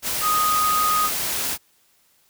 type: tone in noise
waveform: sine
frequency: 1244.5 Hz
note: D#6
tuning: in tune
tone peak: -18 dBFS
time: 0.21-1.1 s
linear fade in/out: 50 ms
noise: white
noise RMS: -25 dBFS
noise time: 0.02-1.58 s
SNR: +4 dB
effects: white hiss -61 dBFS RMS until 2.29 s